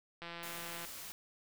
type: click train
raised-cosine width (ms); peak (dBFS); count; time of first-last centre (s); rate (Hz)
0.3; -29; 108; 0.22-0.849; 170
type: noise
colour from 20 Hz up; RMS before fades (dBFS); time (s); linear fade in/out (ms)
white; -47; 0.43-1.12; 0
effects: none